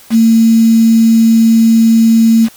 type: tone with quantisation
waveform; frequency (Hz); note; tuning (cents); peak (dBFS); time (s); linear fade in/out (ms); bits
sine; 226.2; A3; +48; -4; 0.1-2.49; 50; 4
effects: white hiss -40 dBFS RMS until 2.56 s